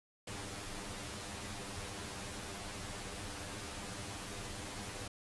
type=noise with comb filter; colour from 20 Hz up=pink; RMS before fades=-44 dBFS; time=0.27-5.08 s; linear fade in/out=5 ms; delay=10 ms; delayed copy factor=+1; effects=resampled to 24000 Hz